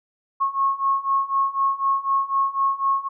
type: beating tone pair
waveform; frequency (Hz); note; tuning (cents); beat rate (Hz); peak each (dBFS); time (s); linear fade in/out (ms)
sine; 1090 / 1094; C#6 / C#6; -29 / -23; 4; -23 / -21; 0.4-3.09; 20
effects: none